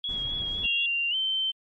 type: tone with vibrato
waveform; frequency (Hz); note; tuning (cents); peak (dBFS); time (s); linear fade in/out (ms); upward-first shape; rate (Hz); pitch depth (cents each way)
sine; 3322; G#7; 0; -28; 0.04-0.86; 2; sine; 4; 25
type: noise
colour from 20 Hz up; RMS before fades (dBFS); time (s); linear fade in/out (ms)
brown; -39; 0.09-0.66; 0
type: tone with pitch glide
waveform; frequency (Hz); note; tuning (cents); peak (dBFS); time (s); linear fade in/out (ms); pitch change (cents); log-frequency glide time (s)
sine; 2776 to 3098; F7 to G7; -11 to -21; -24; 0.63-1.52; 20; +190; 1.1-1.15
effects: MP3 32 kbps